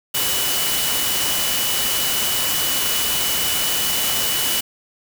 sine tone in noise, 2960 Hz, F#7, in tune, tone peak -25 dBFS, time 0.14-4.61 s, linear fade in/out 10 ms, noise white, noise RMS -21 dBFS, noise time 0.14-4.61 s, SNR -7 dB, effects none

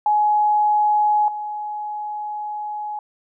sine tone with level steps, 841 Hz, G#5, 22 cents sharp, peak -14 / -25 dBFS, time 0.06-2.99 s, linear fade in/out 2 ms, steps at 1.28 s, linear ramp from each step 2 ms, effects none

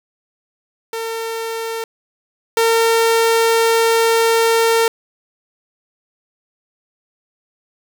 sawtooth tone pair in turn, 453.4 / 455.9 Hz, A#4 / A#4, -48 / -39 cents, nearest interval unison, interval 9 cents, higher second, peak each -18 / -8 dBFS, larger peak second, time 0.93-1.84 / 2.57-4.88 s, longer second, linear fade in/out 2 ms, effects none

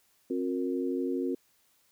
sine tone cluster, 267.5 / 359.7 / 464.1 Hz, C4 / F#4 / A#4, +38 / -49 / -8 cents, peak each -31 / -32 / -36 dBFS, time 0.3-1.35 s, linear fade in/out 5 ms, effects white hiss -68 dBFS RMS until 1.91 s

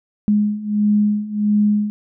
sine beating tone pair, 207.7 / 209.2 Hz, G#3 / G#3, 0 / +13 cents, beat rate 1.5 Hz, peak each -19 / -16 dBFS, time 0.28-1.9 s, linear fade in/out 0 ms, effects none

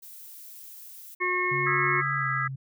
violet noise, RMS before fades -45 dBFS, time 0.02-1.15 s, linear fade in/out 10 ms
harmonic tone, 361.9 Hz, F#4, 38 cents flat, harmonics 1 / 3 / 5 / 6, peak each -31 / -29 / -32 / -27 dBFS, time 1.2-2.02 s, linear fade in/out 20 ms
sine tone with pitch glide, 139.4 to 134.03 Hz, C#3 to C3, +10 to +42 cents, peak -32 dBFS, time 1.51-2.56 s, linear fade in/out 10 ms, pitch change -68 cents, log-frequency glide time 2.17-2.28 s
sine chord, E major seventh, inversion third, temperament just, 1236.1 / 1318.5 / 1648.1 / 1977.8 Hz, D#6 / E6 / G#6 / B6, -12 / 0 / -14 / +2 cents, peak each -31 dBFS, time 1.66-2.48 s, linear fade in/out 10 ms
effects none

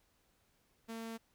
sawtooth tone, 226.7 Hz, A#3, 48 cents flat, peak -38 dBFS, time 0.88-1.18 s, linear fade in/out 20 ms, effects pink hiss -74 dBFS RMS until 1.34 s

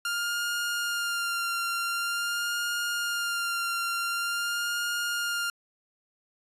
sawtooth tone with vibrato, 1400 Hz, F6, 4 cents sharp, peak -24 dBFS, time 0.05-5.5 s, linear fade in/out 2 ms, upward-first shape sine, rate 0.46 Hz, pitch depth 22 cents each way, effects resampled to 32000 Hz

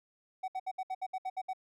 triangle tone bursts, 753 Hz, F#5, 30 cents sharp, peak -31 dBFS, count 10, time 0.43-1.534 s, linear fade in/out 10 ms, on 51 ms, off 66 ms, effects none

